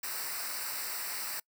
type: noise with comb filter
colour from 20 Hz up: white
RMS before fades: -37 dBFS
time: 0.03-1.4 s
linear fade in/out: 5 ms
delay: 0.3 ms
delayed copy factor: -0.8
effects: noise-tail reverb RT60 0.1 s tail -26 dB re dry